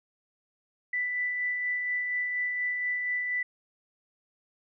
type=tone with tremolo; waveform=sine; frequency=1982 Hz; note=B6; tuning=6 cents sharp; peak=-26 dBFS; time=0.93-3.43 s; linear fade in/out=5 ms; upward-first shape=sine; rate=4.2 Hz; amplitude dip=30%; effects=none